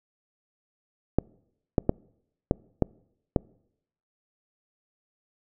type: clicks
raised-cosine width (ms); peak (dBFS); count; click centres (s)
2; -7; 6; 1.186 / 1.782 / 1.894 / 2.511 / 2.823 / 3.362
effects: noise-tail reverb RT60 0.8 s tail -26 dB re dry